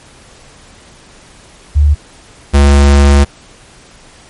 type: tone pair in turn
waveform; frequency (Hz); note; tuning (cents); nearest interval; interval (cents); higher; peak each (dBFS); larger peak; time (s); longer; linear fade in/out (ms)
sine / square; 73.42 / 70.6; D2 / C#2; 0 / +32; minor second; 68; first; -4; neither; 1.75-1.95 / 2.53-3.25; second; 20
effects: pink hiss -40 dBFS RMS until 4.29 s + MP3 48 kbps